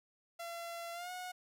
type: tone with pitch glide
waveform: sawtooth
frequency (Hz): 680 to 728.8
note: F5 to F#5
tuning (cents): -46 to -26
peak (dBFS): -38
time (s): 0.39-1.32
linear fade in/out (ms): 10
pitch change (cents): +120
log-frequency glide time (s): 0.93-1.11
effects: none